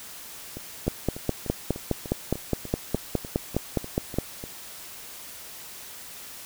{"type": "two click trains", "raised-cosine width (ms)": 2, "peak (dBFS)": [-9, -22], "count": [17, 14], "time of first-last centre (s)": [[0.88, 4.186], [0.57, 4.439]], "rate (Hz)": [4.84, 3.36], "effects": ["white hiss -42 dBFS RMS until 6.45 s"]}